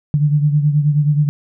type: beating tone pair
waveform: sine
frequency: 146.83 / 156.23 Hz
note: D3 / D#3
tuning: 0 / +7 cents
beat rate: 9.4 Hz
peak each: -12 / -19 dBFS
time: 0.14-1.29 s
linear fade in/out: 0 ms
effects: none